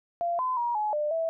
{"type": "tone with pitch steps", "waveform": "sine", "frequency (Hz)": [689, 1019, 952, 847, 598, 655], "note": ["F5", "C6", "A#5", "G#5", "D5", "E5"], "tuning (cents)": [-24, -46, 36, 34, 31, -11], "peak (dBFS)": -25, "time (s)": [0.21, 1.29], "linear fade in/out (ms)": 0, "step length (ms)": 180, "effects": []}